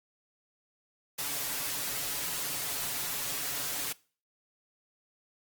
white noise with comb filter, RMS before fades -34 dBFS, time 1.18-3.93 s, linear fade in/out 10 ms, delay 7 ms, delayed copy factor +0.95, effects noise-tail reverb RT60 0.4 s tail -22 dB re dry + Opus 48 kbps

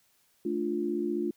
sine chord, D minor, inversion second, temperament equal, 220 / 293.7 / 349.2 Hz, A3 / D4 / F4, 0 / 0 / 0 cents, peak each -34 / -33 / -30 dBFS, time 0.45-1.31 s, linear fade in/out 5 ms, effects white hiss -68 dBFS RMS until 1.36 s

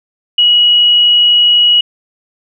sine tone, 2912 Hz, F#7, 28 cents flat, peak -5 dBFS, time 0.38-1.81 s, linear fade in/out 5 ms, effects none

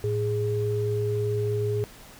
sine tone pair together, 110.2 / 415.1 Hz, A2 / G#4, +3 / -1 cents, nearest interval octave + major seventh, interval 2296 cents, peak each -26 dBFS, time 0.04-1.84 s, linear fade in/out 0 ms, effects pink hiss -48 dBFS RMS until 2.19 s

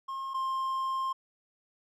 triangle tone pair in turn, 1072 / 1058.5 Hz, C6 / C6, +42 / +20 cents, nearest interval unison, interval 22 cents, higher first, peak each -32 / -27 dBFS, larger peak second, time 0.08-0.34 / 0.34-1.13 s, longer second, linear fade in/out 10 ms, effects none

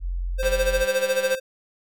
sine tone, 43.99 Hz, F1, 13 cents sharp, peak -24 dBFS, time 0-0.86 s, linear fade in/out 50 ms
square tone with tremolo, 523.3 Hz, C5, in tune, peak -18 dBFS, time 0.38-1.4 s, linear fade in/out 50 ms, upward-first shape sine, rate 14 Hz, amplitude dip 75%
click train, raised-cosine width 0.3 ms, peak -19 dBFS, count 181, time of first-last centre 0.43-1.348 s, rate 196 Hz
effects none

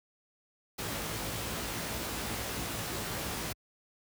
pink noise with comb filter, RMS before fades -36 dBFS, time 0.78-3.53 s, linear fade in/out 10 ms, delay 18 ms, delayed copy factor +0.65, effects high-pass 60 Hz 12 dB/octave

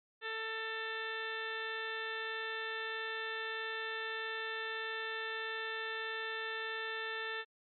harmonic tone, 444.6 Hz, A4, 18 cents sharp, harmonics 1 / 2 / 3 / 4 / 5 / 6 / 7 / 8 / 9, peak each -44 / -49 / -46 / -40 / -53 / -47 / -54 / -47 / -56 dBFS, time 0.21-7.45 s, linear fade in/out 50 ms, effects MP3 48 kbps

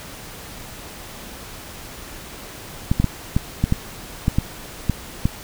clicks, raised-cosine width 5 ms, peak -4 dBFS, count 10, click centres 2.915 / 3 / 3.043 / 3.365 / 3.64 / 3.724 / 4.281 / 4.385 / 4.897 / 5.255 s, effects pink hiss -37 dBFS RMS until 5.43 s

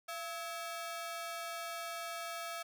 sawtooth ring-modulated tone, 987.8 Hz, B5, in tune, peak -33 dBFS, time 0.08-2.63 s, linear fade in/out 10 ms, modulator 308 Hz, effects none

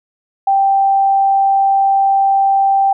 sine tone, 784 Hz, G5, in tune, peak -9 dBFS, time 0.47-2.93 s, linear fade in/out 5 ms, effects none

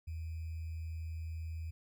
sine tone with sample-and-hold, 81 Hz, E2, 30 cents flat, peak -38 dBFS, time 0.07-1.71 s, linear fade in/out 10 ms, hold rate 2450 Hz, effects none

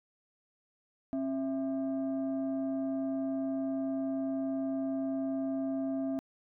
sine tone pair together, 269.3 / 661.2 Hz, C#4 / E5, -50 / +5 cents, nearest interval octave + major third, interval 1555 cents, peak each -30 / -36 dBFS, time 1.13-6.19 s, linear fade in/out 0 ms, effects tanh soft clip ceiling -26 dBFS

